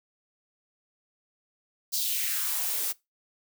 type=noise with high-pass filter sweep; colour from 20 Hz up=blue; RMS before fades=-29 dBFS; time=1.92-2.93 s; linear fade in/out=20 ms; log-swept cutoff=5000 to 300 Hz; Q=2.5; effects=noise-tail reverb RT60 0.2 s tail -21 dB re dry